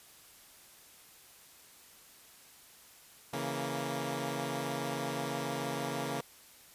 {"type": "chord", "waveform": "10% pulse", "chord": "A# diminished", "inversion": "first", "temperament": "equal", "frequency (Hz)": [138.59, 164.81, 233.1], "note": ["C#3", "E3", "A#3"], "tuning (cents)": [0, 0, 0], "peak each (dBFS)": [-29, -32, -30], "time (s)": [3.33, 6.21], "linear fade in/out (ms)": 5, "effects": ["white hiss -57 dBFS RMS until 6.74 s", "resampled to 32000 Hz"]}